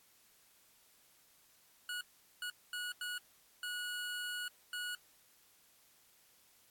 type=tone bursts at uneven times; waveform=25% pulse; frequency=1458 Hz; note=F#6; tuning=26 cents flat; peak=-35 dBFS; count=6; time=1.89-2.01 / 2.42-2.5 / 2.73-2.92 / 3.01-3.18 / 3.63-4.48 / 4.73-4.95 s; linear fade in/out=2 ms; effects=white hiss -67 dBFS RMS until 6.7 s + AAC 64 kbps